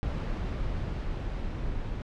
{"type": "noise with level ramp", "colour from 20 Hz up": "brown", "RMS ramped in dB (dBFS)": [-30, -34], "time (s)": [0.03, 2.02], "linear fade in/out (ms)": 0, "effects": ["low-pass 4000 Hz 12 dB/octave"]}